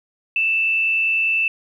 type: tone with frequency modulation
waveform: sine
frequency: 2655 Hz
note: E7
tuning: 12 cents sharp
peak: -16 dBFS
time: 0.36-1.48 s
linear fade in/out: 2 ms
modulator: 140 Hz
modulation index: 0.26
effects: 9-bit